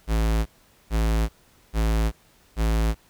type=tone bursts; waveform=square; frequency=55 Hz; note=A1; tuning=in tune; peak=-20 dBFS; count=4; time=0.07-2.95 s; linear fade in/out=50 ms; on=390 ms; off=440 ms; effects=pink hiss -58 dBFS RMS until 3.09 s